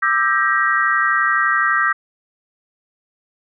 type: chord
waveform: sine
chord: E half-diminished seventh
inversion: third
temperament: just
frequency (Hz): 1186.7 / 1318.5 / 1582.2 / 1898.7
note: D6 / E6 / G6 / Bb6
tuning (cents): +18 / 0 / +16 / +31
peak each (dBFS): -20 / -20 / -19 / -19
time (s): 0.02-1.93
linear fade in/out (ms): 10
effects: none